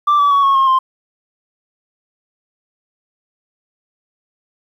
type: tone with pitch steps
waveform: sine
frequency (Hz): 1174.7 / 1148.5 / 1122.9 / 1097.9 / 1073.5 / 1049.6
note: D6 / D6 / C#6 / C#6 / C6 / C6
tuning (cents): 0 / -39 / +22 / -17 / +44 / +5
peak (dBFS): -7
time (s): 0.07-0.79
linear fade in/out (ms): 10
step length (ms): 120
effects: tanh soft clip ceiling -8 dBFS + 8-bit

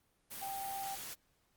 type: tone in noise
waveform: sine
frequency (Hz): 784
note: G5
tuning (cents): 0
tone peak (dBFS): -39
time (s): 0.41-0.96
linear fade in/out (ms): 20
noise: white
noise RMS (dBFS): -45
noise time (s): 0.3-1.15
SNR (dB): +3
effects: pink hiss -75 dBFS RMS until 1.56 s + Opus 32 kbps

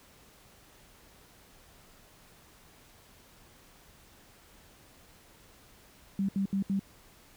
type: tone bursts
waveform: sine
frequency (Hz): 195.7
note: G3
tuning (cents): -3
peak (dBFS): -26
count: 4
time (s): 6.19-6.794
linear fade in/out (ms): 2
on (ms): 97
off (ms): 72
effects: pink hiss -58 dBFS RMS until 7.36 s

